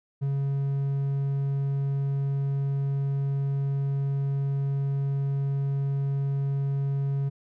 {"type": "tone", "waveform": "triangle", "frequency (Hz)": 138.59, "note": "C#3", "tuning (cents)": 0, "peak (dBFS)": -22, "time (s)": [0.21, 7.3], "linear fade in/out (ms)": 20, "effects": []}